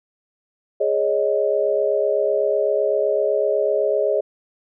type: chord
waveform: sine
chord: Ab suspended fourth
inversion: none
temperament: equal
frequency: 415.3 / 554.4 / 622.3 Hz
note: Ab4 / Db5 / Eb5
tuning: 0 / 0 / 0 cents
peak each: -21 dBFS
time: 0.8-4.21 s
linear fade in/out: 10 ms
effects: none